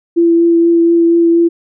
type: tone with vibrato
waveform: sine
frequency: 337.1 Hz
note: E4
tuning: 39 cents sharp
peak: -6 dBFS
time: 0.16-1.49 s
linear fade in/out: 20 ms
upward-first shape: triangle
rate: 4.2 Hz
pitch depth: 14 cents each way
effects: none